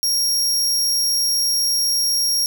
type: tone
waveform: sawtooth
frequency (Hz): 5588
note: F8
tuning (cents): 0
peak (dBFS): -14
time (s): 0.03-2.46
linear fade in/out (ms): 0
effects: none